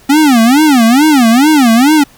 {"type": "tone with vibrato", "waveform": "square", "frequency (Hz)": 265, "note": "C4", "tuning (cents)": 22, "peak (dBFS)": -5, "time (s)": [0.09, 2.04], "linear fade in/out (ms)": 10, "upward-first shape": "sine", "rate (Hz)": 2.3, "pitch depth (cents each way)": 290, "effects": ["pink hiss -43 dBFS RMS until 2.17 s"]}